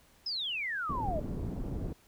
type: exponential sweep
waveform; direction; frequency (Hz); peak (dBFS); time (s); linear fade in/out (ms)
sine; down; 5274 to 586; -32; 0.26-1.2; 5
type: low-pass noise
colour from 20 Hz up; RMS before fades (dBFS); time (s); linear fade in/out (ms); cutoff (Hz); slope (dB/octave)
pink; -36; 0.89-1.93; 2; 340; 12
effects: pink hiss -63 dBFS RMS until 2.07 s